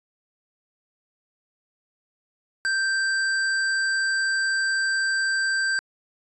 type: tone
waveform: square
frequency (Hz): 1568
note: G6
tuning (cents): 0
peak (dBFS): -22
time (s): 2.65-5.79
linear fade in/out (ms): 0
effects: resampled to 22050 Hz